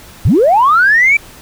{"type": "linear sweep", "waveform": "sine", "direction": "up", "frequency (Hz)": [63, 2352], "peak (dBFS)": -5, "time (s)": [0.25, 1.17], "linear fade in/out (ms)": 5, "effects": ["tanh soft clip ceiling -1 dBFS", "pink hiss -37 dBFS RMS until 1.41 s"]}